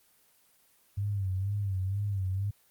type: tone with vibrato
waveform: sine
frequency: 98 Hz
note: G2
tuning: in tune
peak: -28 dBFS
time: 0.97-2.51 s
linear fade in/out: 10 ms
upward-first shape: sine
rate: 2.1 Hz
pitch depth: 85 cents each way
effects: white hiss -65 dBFS RMS until 2.7 s + Opus 24 kbps